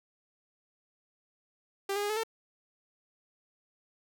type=tone with pitch steps; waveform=sawtooth; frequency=394.8 / 409.1 / 411.5 / 430.2 / 450.2 Hz; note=G4 / G#4 / G#4 / A4 / A4; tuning=+12 / -26 / -16 / -39 / +40 cents; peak=-26 dBFS; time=1.89-2.235 s; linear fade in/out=5 ms; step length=69 ms; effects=none